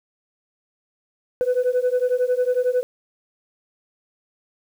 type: beating tone pair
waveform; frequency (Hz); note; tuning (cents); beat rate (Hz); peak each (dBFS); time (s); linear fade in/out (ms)
sine; 493.9 / 504.9; B4 / B4; 0 / +38; 11; -19; 1.41-2.83; 0
effects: tanh soft clip ceiling -14 dBFS + 8-bit